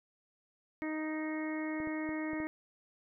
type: harmonic tone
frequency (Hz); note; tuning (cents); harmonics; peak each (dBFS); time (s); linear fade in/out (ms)
311.1; D#4; 0; 1 / 2 / 3 / 4 / 5 / 6 / 7; -35 / -44 / -48 / -50 / -54 / -45 / -46; 0.82-2.47; 0
type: clicks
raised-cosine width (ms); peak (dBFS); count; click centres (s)
2; -33; 5; 1.802 / 1.873 / 2.091 / 2.333 / 2.402
effects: none